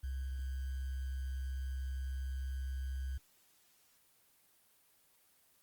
sine tone with sample-and-hold, 65.8 Hz, C2, 10 cents sharp, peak -36 dBFS, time 0.03-3.18 s, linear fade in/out 10 ms, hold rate 1575 Hz, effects white hiss -69 dBFS RMS until 5.62 s + Opus 24 kbps

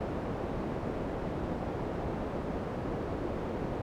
white low-pass noise, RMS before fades -35 dBFS, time 0-3.82 s, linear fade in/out 10 ms, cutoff 500 Hz, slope 12 dB/octave, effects none

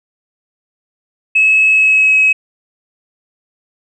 sine tone with pitch glide, 2582 to 2557 Hz, E7 to D#7, -37 to +47 cents, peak -6 dBFS, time 1.35-2.33 s, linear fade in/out 10 ms, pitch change -16 cents, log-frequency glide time 1.7-2.17 s, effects tanh soft clip ceiling -2 dBFS

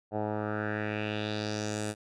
10% pulse tone with low-pass filter sweep, 106.1 Hz, G#2, 38 cents sharp, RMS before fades -33 dBFS, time 0.11-1.95 s, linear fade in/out 50 ms, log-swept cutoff 740 to 9500 Hz, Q 3.1, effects none

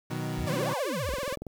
30% pulse chord, B major, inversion none, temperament equal, 123.47 / 155.56 / 185 Hz, B2 / D#3 / F#3, 0 / 0 / 0 cents, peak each -32 / -32 / -35 dBFS, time 0.1-0.74 s, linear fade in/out 10 ms
sine exponential two-way sweep, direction up then down, 43.76 to 1174.7 to 43.76 Hz, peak -32 dBFS, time 0.37-1.16 s, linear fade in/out 20 ms, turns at 0.72 s
sawtooth tone with vibrato, 541 Hz, C#5, 42 cents flat, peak -27 dBFS, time 0.46-1.36 s, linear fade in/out 20 ms, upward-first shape triangle, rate 15 Hz, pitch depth 180 cents each way
click train, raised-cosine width 2 ms, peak -25 dBFS, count 9, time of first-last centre 1.09-1.467 s, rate 21.2 Hz
effects 9-bit

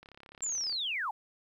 click train, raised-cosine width 0.3 ms, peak -35 dBFS, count 25, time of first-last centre 0.03-0.726 s, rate 34.5 Hz
sine linear sweep, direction down, 7459 to 764 Hz, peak -31 dBFS, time 0.42-1.11 s, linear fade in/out 5 ms
effects 11-bit

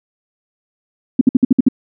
sine tone bursts, 255 Hz, C4, 44 cents flat, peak -4 dBFS, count 7, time 1.19-1.686 s, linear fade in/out 5 ms, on 22 ms, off 57 ms, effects none

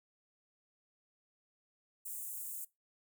white high-pass noise, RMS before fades -43 dBFS, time 2.05-2.65 s, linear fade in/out 10 ms, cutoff 7400 Hz, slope 48 dB/octave, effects noise-tail reverb RT60 0.2 s tail -21 dB re dry

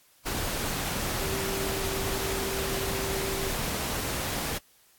sine tone in noise, 388.7 Hz, G4, 15 cents flat, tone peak -33 dBFS, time 1.2-3.51 s, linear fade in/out 20 ms, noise pink, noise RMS -31 dBFS, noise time 0.25-4.59 s, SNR -5 dB, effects white hiss -61 dBFS RMS until 4.98 s + AAC 64 kbps

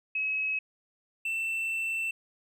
sine / triangle tone pair in turn, 2563 / 2676 Hz, E7 / E7, -49 / +25 cents, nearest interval minor second, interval 74 cents, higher second, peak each -27 dBFS, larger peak neither, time 0.15-0.59 / 1.25-2.11 s, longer second, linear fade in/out 5 ms, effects none

